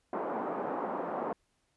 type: band-pass noise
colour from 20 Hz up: white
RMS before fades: -35 dBFS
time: 0.13-1.33 s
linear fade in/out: 2 ms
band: 210 to 1000 Hz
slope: 24 dB/octave
effects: pink hiss -75 dBFS RMS until 1.76 s + resampled to 24000 Hz